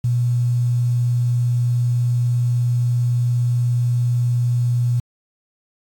sine tone with quantisation, 121.3 Hz, B2, 31 cents flat, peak -15 dBFS, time 0.04-5 s, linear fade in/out 5 ms, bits 7, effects AAC 64 kbps

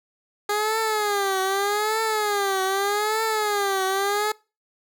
15% pulse tone with vibrato, 410.7 Hz, G#4, 19 cents flat, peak -15 dBFS, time 0.49-4.32 s, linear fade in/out 5 ms, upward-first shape triangle, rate 0.82 Hz, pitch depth 150 cents each way, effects noise-tail reverb RT60 0.3 s tail -23 dB re dry

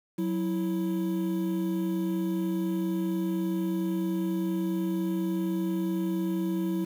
triangle tone pair together, 184.53 / 328.8 Hz, F#3 / E4, -4 / -4 cents, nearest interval minor seventh, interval 1000 cents, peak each -27 dBFS, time 0.18-6.85 s, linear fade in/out 10 ms, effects 8-bit

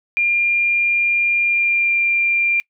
sine tone with pitch glide, 2400 to 2383 Hz, D7 to D7, +37 to +25 cents, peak -14 dBFS, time 0.17-2.6 s, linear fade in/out 0 ms, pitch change -12 cents, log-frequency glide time 1.45-1.97 s, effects noise-tail reverb RT60 0.1 s tail -24 dB re dry

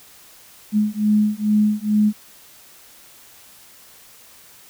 sine beating tone pair, 210 / 212.3 Hz, G#3 / G#3, +19 / +38 cents, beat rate 2.3 Hz, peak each -18 dBFS, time 0.72-2.13 s, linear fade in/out 50 ms, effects white hiss -47 dBFS RMS until 4.69 s

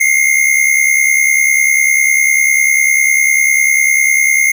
square tone pair together, 2089 / 2159 Hz, C7 / C#7, -3 / -46 cents, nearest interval minor second, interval 57 cents, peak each -12 dBFS, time 0-4.52 s, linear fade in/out 10 ms, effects none

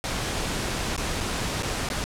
pink noise with dropouts, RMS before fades -28 dBFS, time 0.04-2.04 s, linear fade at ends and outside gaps 0 ms, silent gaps 0.964-0.978 / 1.204-1.208 / 1.624-1.631 / 1.888-1.901 s, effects low-pass 9000 Hz 12 dB/octave

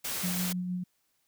white noise, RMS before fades -34 dBFS, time 0.04-0.53 s, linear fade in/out 10 ms
sine tone with tremolo, 180.4 Hz, F#3, 44 cents flat, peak -29 dBFS, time 0.23-0.84 s, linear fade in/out 10 ms, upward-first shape sine, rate 6.5 Hz, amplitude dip 30%
effects white hiss -74 dBFS RMS until 1.27 s

